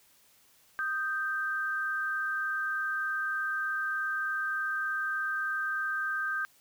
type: tone pair together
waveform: sine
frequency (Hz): 1243.7 / 1567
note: D#6 / G6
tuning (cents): -1 / -1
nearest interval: major third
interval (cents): 400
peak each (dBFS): -35 / -30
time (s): 0.79-6.45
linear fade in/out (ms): 0
effects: white hiss -63 dBFS RMS until 6.6 s